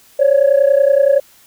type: tone pair together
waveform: sine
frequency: 542 / 572.6 Hz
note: C#5 / D5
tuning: -39 / -44 cents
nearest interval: minor second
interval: 95 cents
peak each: -10 dBFS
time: 0.19-1.2 s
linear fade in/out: 10 ms
effects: tanh soft clip ceiling -4 dBFS + white hiss -48 dBFS RMS until 1.46 s